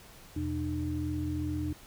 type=tone cluster; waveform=sine; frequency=83.8 / 126.2 / 302.5 Hz; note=E2 / B2 / D#4; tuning=+29 / +38 / -49 cents; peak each=-34 / -38 / -33 dBFS; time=0.36-1.73 s; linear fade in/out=5 ms; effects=pink hiss -53 dBFS RMS until 1.86 s